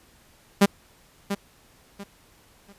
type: tone with echo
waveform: sawtooth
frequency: 200 Hz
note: G3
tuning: 35 cents sharp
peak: -9 dBFS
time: 0.61-0.66 s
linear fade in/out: 10 ms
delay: 690 ms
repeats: 3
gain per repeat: -11 dB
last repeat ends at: 2.73 s
effects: pink hiss -57 dBFS RMS until 2.78 s + resampled to 32000 Hz